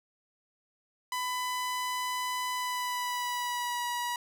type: tone with pitch glide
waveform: sawtooth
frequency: 1000 to 966.5 Hz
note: B5 to B5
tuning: +21 to -38 cents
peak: -27 dBFS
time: 1.12-4.16 s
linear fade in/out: 2 ms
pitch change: -59 cents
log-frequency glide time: 2.53-3.87 s
effects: none

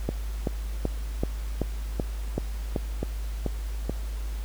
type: two click trains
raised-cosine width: 2 ms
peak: -14 / -12 dBFS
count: 3 / 8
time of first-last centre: 3.03-3.896 / 0.09-2.762 s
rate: 2.31 / 2.62 Hz
effects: added 52 Hz sine -29 dBFS peak until 4.44 s + pink hiss -47 dBFS RMS until 4.44 s

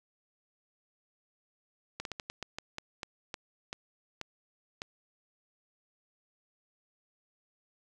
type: slowing click train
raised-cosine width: 0.2 ms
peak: -20 dBFS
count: 13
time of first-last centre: 2-4.819 s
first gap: 52 ms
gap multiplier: 1.25
effects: none

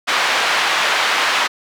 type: band-pass noise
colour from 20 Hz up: pink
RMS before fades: -17 dBFS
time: 0.07-1.48 s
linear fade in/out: 20 ms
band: 970 to 3600 Hz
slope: 12 dB/octave
effects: none

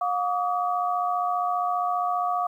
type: tone cluster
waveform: sine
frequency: 715 / 1145 / 1240 Hz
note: F5 / D6 / D#6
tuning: +41 / -44 / -6 cents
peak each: -25 / -27 / -32 dBFS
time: 0.01-2.47 s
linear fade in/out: 5 ms
effects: 10-bit

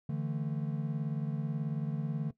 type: chord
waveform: triangle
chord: D suspended second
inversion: none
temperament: just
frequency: 146.83 / 165.19 / 220.2 Hz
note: D3 / E3 / A3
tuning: 0 / +4 / +2 cents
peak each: -31 / -36 / -37 dBFS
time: 0.09-2.31 s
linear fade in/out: 5 ms
effects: noise-tail reverb RT60 0.1 s tail -17 dB re dry

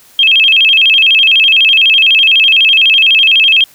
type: tone with vibrato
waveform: sine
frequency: 2893 Hz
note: F#7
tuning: 40 cents flat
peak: -4 dBFS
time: 0.19-3.64 s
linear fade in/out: 2 ms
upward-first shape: square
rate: 12 Hz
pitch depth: 180 cents each way
effects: white hiss -43 dBFS RMS until 3.74 s

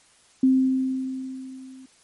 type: tone with level ramp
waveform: sine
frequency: 261.6 Hz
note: C4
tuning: in tune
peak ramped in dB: -13 to -42 dBFS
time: 0.43-1.86 s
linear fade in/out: 5 ms
effects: white hiss -57 dBFS RMS until 2.03 s + MP3 48 kbps

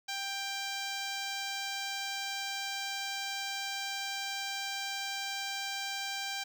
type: tone with notch filter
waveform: 5% pulse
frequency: 789 Hz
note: G5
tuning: 11 cents sharp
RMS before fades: -37 dBFS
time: 0.08-6.44 s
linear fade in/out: 10 ms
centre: 10000 Hz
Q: 0.65
effects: none

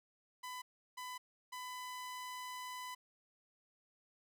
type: tone bursts at uneven times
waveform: sawtooth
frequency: 1002 Hz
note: B5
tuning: 25 cents sharp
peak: -40 dBFS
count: 3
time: 0.43-0.62 / 0.97-1.18 / 1.52-2.95 s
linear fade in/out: 10 ms
effects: none

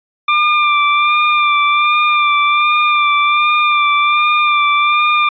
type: tone with vibrato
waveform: 25% pulse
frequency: 1189 Hz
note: D6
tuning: 21 cents sharp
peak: -6 dBFS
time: 0.28-5.29 s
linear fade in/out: 5 ms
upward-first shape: sine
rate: 1.3 Hz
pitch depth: 27 cents each way
effects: resampled to 11025 Hz

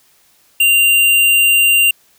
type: tone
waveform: square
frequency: 2780 Hz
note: F7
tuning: 9 cents flat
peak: -9 dBFS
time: 0.6-1.91 s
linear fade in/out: 5 ms
effects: white hiss -53 dBFS RMS until 2.18 s

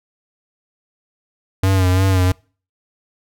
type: tone with vibrato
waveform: square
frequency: 93.7 Hz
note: F#2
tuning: 22 cents sharp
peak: -13 dBFS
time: 1.63-2.32 s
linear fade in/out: 5 ms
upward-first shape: sine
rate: 2.9 Hz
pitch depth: 50 cents each way
effects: noise-tail reverb RT60 0.4 s tail -26 dB re dry

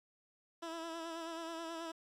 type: tone with vibrato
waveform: 15% pulse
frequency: 330 Hz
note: E4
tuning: 2 cents sharp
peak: -35 dBFS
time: 0.62-1.92 s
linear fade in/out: 10 ms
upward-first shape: sine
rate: 9.3 Hz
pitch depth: 37 cents each way
effects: low-pass 8000 Hz 12 dB/octave + 11-bit

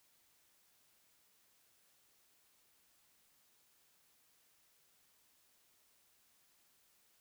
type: silence
effects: white hiss -72 dBFS RMS until 7.2 s

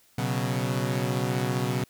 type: chord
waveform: sawtooth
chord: B suspended second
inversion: none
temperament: equal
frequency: 123.47 / 138.59 / 185 Hz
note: B2 / C#3 / F#3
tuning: 0 / 0 / 0 cents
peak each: -24 / -26 / -28 dBFS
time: 0.18-1.84 s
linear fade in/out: 5 ms
effects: white hiss -61 dBFS RMS until 1.89 s

